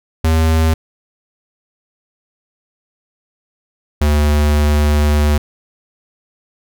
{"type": "tone pair in turn", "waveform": "square", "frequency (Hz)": [80.2, 74.26], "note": ["E2", "D2"], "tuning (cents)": [-47, 20], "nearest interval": "minor second", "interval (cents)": 133, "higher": "first", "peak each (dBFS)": -11, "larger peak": "neither", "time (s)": [[0.24, 0.74], [4.01, 5.38]], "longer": "second", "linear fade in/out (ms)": 5, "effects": []}